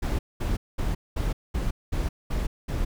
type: noise bursts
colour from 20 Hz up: brown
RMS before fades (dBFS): -26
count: 8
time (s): 0.02-2.85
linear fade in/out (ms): 10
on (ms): 170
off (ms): 210
effects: none